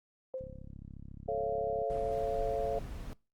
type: tone with exponential decay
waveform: sine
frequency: 521 Hz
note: C5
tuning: 7 cents flat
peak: -33 dBFS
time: 0.34-0.73 s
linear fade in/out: 1 ms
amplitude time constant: 83 ms
type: click train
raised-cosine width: 5 ms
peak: -35 dBFS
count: 49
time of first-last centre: 0.41-1.818 s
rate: 34.1 Hz
type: chord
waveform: sine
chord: A augmented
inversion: none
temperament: just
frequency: 440 / 550 / 687.5 Hz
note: A4 / C#5 / E#5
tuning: 0 / -14 / -27 cents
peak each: -35 dBFS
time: 1.28-2.79 s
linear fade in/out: 5 ms
type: noise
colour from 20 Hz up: brown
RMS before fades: -41 dBFS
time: 1.9-3.13 s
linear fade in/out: 0 ms
effects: noise-tail reverb RT60 0.3 s tail -24 dB re dry + Opus 32 kbps